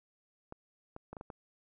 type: clicks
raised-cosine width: 1 ms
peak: -30 dBFS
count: 6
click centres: 0.524 / 0.964 / 1.13 / 1.168 / 1.211 / 1.302 s
effects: none